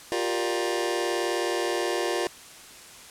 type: chord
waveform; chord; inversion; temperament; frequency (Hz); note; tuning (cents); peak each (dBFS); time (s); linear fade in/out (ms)
sawtooth; G minor seventh; third; just; 352.8 / 392 / 470.4 / 588; F4 / G4 / Bb4 / D5; +18 / 0 / +16 / +2; -24 / -28 / -27 / -29; 0.12-2.27; 0
effects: white hiss -46 dBFS RMS until 3.1 s + low-pass 10000 Hz 12 dB/octave